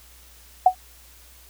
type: tone with exponential decay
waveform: sine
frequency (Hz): 740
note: F#5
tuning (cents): 0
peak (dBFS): -6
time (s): 0.66-0.75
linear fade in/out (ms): 5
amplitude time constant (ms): 18
effects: added 60 Hz sine -51 dBFS peak until 1.49 s + white hiss -51 dBFS RMS until 1.49 s